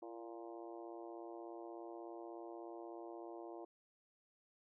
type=harmonic tone with a mistuned harmonic; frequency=116.54 Hz; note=A#2; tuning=in tune; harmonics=3 / 4 / 5 / 6 / 7 / 8 / 9; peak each=-50 / -56 / -56 / -55 / -60 / -61 / -64 dBFS; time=0.02-3.65 s; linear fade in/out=5 ms; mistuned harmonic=3; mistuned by=-34 cents; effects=none